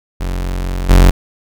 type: tone with level steps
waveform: 40% pulse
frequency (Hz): 45.17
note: F#1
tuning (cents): -41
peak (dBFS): -16 / -3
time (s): 0.2-1.11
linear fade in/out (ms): 10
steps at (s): 0.89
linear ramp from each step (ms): 10
effects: none